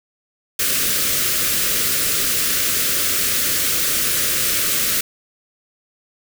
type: band-stop noise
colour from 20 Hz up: white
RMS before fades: -19 dBFS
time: 0.59-5.01 s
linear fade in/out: 5 ms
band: 600 to 1200 Hz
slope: 48 dB/octave
effects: none